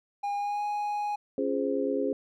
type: tone with pitch glide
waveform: triangle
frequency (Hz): 812 to 829.5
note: G#5 to G#5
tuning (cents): -39 to -2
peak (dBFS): -26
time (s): 0.23-1.16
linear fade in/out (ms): 10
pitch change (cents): +37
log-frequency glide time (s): 0.36-0.63
type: chord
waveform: sine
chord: Db major seventh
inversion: none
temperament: just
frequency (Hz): 277.2 / 346.5 / 415.8 / 519.7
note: Db4 / F4 / Ab4 / C5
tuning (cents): 0 / -14 / +2 / -12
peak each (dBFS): -30 / -36 / -30 / -31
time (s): 1.38-2.13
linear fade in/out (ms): 2
effects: none